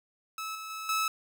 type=tone with level steps; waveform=sawtooth; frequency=1300 Hz; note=E6; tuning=24 cents flat; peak=-31 / -35 / -33 / -23 dBFS; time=0.38-1.08 s; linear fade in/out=2 ms; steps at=0.55 / 0.7 / 0.89 s; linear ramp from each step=2 ms; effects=none